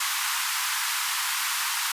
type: high-pass noise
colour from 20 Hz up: pink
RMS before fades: -27 dBFS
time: 0-1.92 s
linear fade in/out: 5 ms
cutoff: 940 Hz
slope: 48 dB/octave
effects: resampled to 32000 Hz